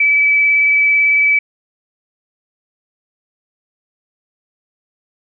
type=tone with vibrato; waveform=sine; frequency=2300 Hz; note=D7; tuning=37 cents flat; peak=-9 dBFS; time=0-1.39 s; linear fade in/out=5 ms; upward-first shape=triangle; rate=18 Hz; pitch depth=13 cents each way; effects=none